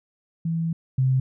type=tone pair in turn; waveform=sine; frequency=164.81 / 130.81 Hz; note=E3 / C3; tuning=0 / 0 cents; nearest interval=major third; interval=400 cents; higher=first; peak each=-22 / -17 dBFS; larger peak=second; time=0.45-0.73 / 0.98-1.2 s; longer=first; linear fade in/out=5 ms; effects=none